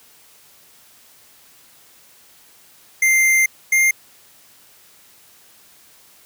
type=tone pair in turn; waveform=square; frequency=2093 / 2110 Hz; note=C7 / C7; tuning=0 / +14 cents; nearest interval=unison; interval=14 cents; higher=second; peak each=-13 dBFS; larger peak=neither; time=3.02-3.46 / 3.72-3.91 s; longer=first; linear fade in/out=5 ms; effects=white hiss -50 dBFS RMS until 6.25 s + high-pass 60 Hz 12 dB/octave